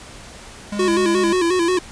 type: tone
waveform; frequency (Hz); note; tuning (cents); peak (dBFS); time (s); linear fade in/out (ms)
square; 205.2; G#3; -21; -24; 0.72-1.33; 5
type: tone with vibrato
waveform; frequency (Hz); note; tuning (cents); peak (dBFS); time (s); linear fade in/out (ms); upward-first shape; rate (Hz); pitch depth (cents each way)
square; 352.1; F4; +14; -16; 0.79-1.79; 5; square; 5.6; 75
effects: pink hiss -39 dBFS RMS until 1.91 s + resampled to 22050 Hz